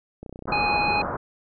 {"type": "click train", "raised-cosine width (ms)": 2, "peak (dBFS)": -24, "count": 25, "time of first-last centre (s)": [0.23, 1.004], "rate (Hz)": 31}
{"type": "low-pass noise", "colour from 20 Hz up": "white", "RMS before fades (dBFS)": -29, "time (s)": [0.47, 1.17], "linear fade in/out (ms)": 10, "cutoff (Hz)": 1400, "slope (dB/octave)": 48}
{"type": "harmonic tone", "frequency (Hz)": 830.6, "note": "G#5", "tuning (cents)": 0, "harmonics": [1, 3, 5], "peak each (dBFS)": [-23, -24, -33], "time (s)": [0.52, 1.02], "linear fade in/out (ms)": 5}
{"effects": []}